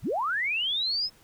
sine linear sweep, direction up, 49 to 5230 Hz, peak -25 dBFS, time 0.02-1.1 s, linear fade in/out 50 ms, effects pink hiss -58 dBFS RMS until 1.23 s

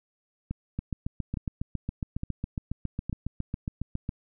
two click trains, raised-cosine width 5 ms, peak -18 / -19 dBFS, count 25 / 4, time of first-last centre 0.79-4.091 / 0.51-3.096 s, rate 7.27 / 1.16 Hz, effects none

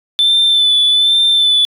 triangle tone with vibrato, 3520 Hz, A7, in tune, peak -6 dBFS, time 0.19-1.65 s, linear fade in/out 0 ms, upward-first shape sine, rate 1.2 Hz, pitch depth 29 cents each way, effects tanh soft clip ceiling -4 dBFS

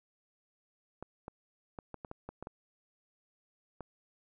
clicks, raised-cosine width 1 ms, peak -28 dBFS, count 10, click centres 1.026 / 1.281 / 1.788 / 1.943 / 2.048 / 2.114 / 2.29 / 2.426 / 2.471 / 3.807 s, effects none

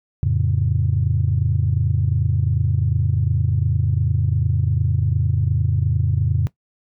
sine chord, F augmented, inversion none, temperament equal, 87.31 / 110 / 138.59 Hz, F2 / A2 / C#3, 0 / 0 / 0 cents, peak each -20 dBFS, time 0.23-6.47 s, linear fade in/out 0 ms, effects noise-tail reverb RT60 0.1 s tail -18 dB re dry + tanh soft clip ceiling -7 dBFS

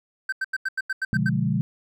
triangle tone bursts, 1549 Hz, G6, 21 cents flat, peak -21 dBFS, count 9, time 0.29-1.292 s, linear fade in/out 5 ms, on 34 ms, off 87 ms
sine chord, B diminished seventh, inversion none, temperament equal with one note detuned, 123.47 / 146.83 / 176.64 / 207.7 Hz, B2 / D3 / F3 / Ab3, 0 / 0 / +20 / 0 cents, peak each -26 dBFS, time 1.13-1.61 s, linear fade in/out 0 ms
effects none

